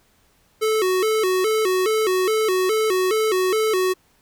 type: tone with vibrato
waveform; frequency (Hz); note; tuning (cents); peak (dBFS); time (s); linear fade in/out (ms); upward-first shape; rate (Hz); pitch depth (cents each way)
square; 402.4; G4; +45; -18; 0.61-3.94; 20; square; 2.4; 140
effects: pink hiss -60 dBFS RMS until 4.21 s